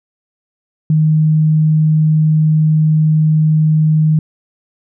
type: tone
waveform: sine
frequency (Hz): 155.56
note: D#3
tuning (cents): 0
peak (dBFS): -8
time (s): 0.9-4.19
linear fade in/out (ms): 2
effects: none